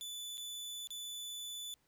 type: tone with dropouts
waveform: sawtooth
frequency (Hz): 3484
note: A7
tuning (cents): -18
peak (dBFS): -39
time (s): 0.01-1.74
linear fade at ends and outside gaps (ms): 0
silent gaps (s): 0.373-0.379 / 0.872-0.905
effects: pink hiss -75 dBFS RMS until 1.87 s